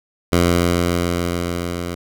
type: tone with level ramp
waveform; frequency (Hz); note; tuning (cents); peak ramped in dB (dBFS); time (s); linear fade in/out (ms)
10% pulse; 87; F2; -6; -4 to -16; 0.32-1.95; 10
effects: none